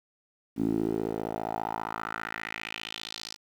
10% pulse tone with band-pass filter sweep, 55 Hz, A1, in tune, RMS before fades -33 dBFS, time 0.56-3.37 s, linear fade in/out 50 ms, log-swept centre 260 to 5200 Hz, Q 3.2, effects 9-bit

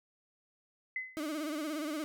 sine tone with exponential decay, 2035 Hz, C7, 49 cents flat, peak -31 dBFS, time 0.96-1.27 s, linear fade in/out 2 ms, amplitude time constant 66 ms
35% pulse tone with vibrato, 304.1 Hz, D#4, 40 cents flat, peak -33 dBFS, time 1.17-2.04 s, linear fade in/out 0 ms, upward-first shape sine, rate 17 Hz, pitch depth 95 cents each way
effects none

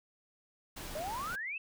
pink noise, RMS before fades -44 dBFS, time 0.76-1.36 s, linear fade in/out 10 ms
sine exponential sweep, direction up, 584 to 2709 Hz, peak -36 dBFS, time 0.95-1.58 s, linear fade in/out 5 ms
effects none

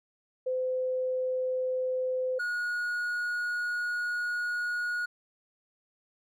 sine / triangle tone pair in turn, 512 / 1448.2 Hz, C5 / F#6, -38 / -38 cents, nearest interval octave + tritone, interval 1800 cents, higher second, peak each -27 / -27 dBFS, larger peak neither, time 0.46-2.39 / 2.39-5.06 s, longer second, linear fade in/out 10 ms, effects none

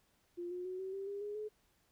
sine tone with pitch steps, 349.2 / 359.2 / 369.5 / 380.1 / 391.1 / 402.3 / 413.8 / 425.7 Hz, F4 / F4 / F#4 / F#4 / G4 / G4 / G#4 / G#4, 0 / +49 / -2 / +47 / -4 / +45 / -6 / +43 cents, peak -39 dBFS, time 0.37-1.49 s, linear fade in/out 20 ms, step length 140 ms, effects pink hiss -74 dBFS RMS until 1.91 s

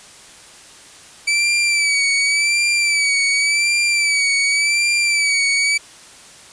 sawtooth tone with vibrato, 2306 Hz, D7, 32 cents flat, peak -11 dBFS, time 1.27-5.78 s, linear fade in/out 10 ms, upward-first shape sine, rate 0.89 Hz, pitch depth 55 cents each way, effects white hiss -42 dBFS RMS until 6.52 s + resampled to 22050 Hz

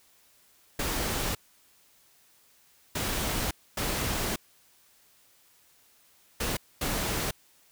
pink noise bursts at uneven times, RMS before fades -30 dBFS, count 5, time 0.79-1.35 / 2.95-3.51 / 3.77-4.36 / 6.4-6.57 / 6.81-7.31 s, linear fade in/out 5 ms, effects white hiss -62 dBFS RMS until 7.71 s

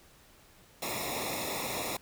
pink noise with comb filter, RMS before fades -35 dBFS, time 0.82-1.97 s, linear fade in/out 5 ms, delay 0.65 ms, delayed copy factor -1, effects pink hiss -59 dBFS RMS until 2.01 s

